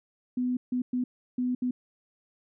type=tone bursts at uneven times; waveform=sine; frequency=249.7 Hz; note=B3; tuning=19 cents sharp; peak=-25 dBFS; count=5; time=0.37-0.57 / 0.72-0.82 / 0.93-1.04 / 1.38-1.55 / 1.62-1.71 s; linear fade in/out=5 ms; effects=none